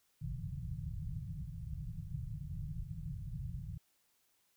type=low-pass noise; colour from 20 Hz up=white; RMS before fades=-42 dBFS; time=0.21-3.78 s; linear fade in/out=5 ms; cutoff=170 Hz; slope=96 dB/octave; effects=white hiss -75 dBFS RMS until 4.56 s